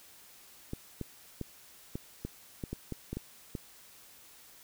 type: clicks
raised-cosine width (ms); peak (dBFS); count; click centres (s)
3; -23; 11; 0.734 / 1.013 / 1.413 / 1.955 / 2.25 / 2.638 / 2.73 / 2.923 / 3.13 / 3.17 / 3.552
effects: white hiss -56 dBFS RMS until 4.63 s